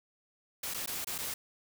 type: noise with dropouts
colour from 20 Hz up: white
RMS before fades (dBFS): -37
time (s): 0.63-1.34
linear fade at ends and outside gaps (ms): 5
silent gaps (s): 0.739-0.743 / 0.861-0.874 / 1.046-1.07 / 1.181-1.185
effects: none